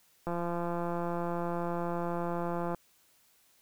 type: click train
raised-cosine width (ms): 1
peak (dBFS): -21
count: 427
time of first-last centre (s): 0.27-2.747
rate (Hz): 172
effects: white hiss -66 dBFS RMS until 3.61 s